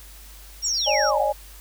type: tone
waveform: sine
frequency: 5588 Hz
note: F8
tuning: in tune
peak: -24 dBFS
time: 0.62-1.11 s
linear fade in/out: 20 ms
type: exponential sweep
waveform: sine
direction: down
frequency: 8000 to 673 Hz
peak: -24 dBFS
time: 0.64-1.24 s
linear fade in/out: 10 ms
type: chord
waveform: sine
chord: C# suspended second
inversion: none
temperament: equal with one note detuned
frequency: 554.4 / 607 / 830.6 Hz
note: C#5 / D#5 / G#5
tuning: 0 / -43 / 0 cents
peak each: -25 / -23 / -23 dBFS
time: 0.86-1.33 s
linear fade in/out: 20 ms
effects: added 50 Hz sine -43 dBFS peak until 1.6 s + white hiss -47 dBFS RMS until 1.6 s